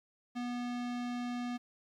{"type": "tone", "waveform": "square", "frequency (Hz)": 243.7, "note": "B3", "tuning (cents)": -23, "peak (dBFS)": -36, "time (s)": [0.35, 1.58], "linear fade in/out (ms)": 20, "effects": ["low-pass 5000 Hz 12 dB/octave", "11-bit"]}